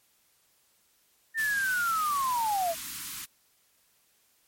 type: linear sweep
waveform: sine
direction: down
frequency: 1819 to 637 Hz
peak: -25 dBFS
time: 1.34-2.75 s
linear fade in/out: 50 ms
type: band-stop noise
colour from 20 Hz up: white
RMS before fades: -38 dBFS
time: 1.37-3.26 s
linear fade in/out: 20 ms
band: 320 to 1000 Hz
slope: 48 dB/octave
effects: white hiss -67 dBFS RMS until 4.47 s + MP3 64 kbps